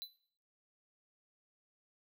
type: tone with exponential decay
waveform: square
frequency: 4000 Hz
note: B7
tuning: 21 cents sharp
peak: -39 dBFS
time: 0.02-0.16 s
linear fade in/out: 0 ms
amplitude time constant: 30 ms
effects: noise-tail reverb RT60 0.6 s tail -18 dB re dry